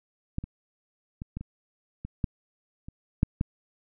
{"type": "clicks", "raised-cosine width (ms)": 5, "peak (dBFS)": [-16, -24, -23, -21, -25, -23, -13, -28, -8, -13], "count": 10, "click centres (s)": [0.384, 0.44, 1.219, 1.37, 1.41, 2.05, 2.242, 2.885, 3.231, 3.411], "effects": []}